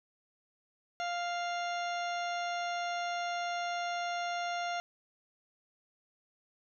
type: harmonic tone with a mistuned harmonic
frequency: 698.5 Hz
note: F5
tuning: in tune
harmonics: 1 / 2 / 3 / 4 / 5 / 6 / 8 / 9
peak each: -34 / -40 / -44 / -46 / -48 / -50 / -52 / -53 dBFS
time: 1-4.8 s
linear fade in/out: 0 ms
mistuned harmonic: 9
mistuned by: +52 cents
effects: none